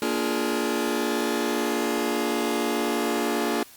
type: chord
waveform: sawtooth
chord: Bb dominant seventh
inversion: none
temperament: just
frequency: 233.1 / 291.4 / 349.6 / 419.5 Hz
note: Bb3 / D4 / F4 / Ab4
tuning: 0 / -13 / +2 / +17 cents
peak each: -25 dBFS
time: 0.02-3.63 s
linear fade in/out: 2 ms
effects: white hiss -49 dBFS RMS until 3.76 s + Opus 48 kbps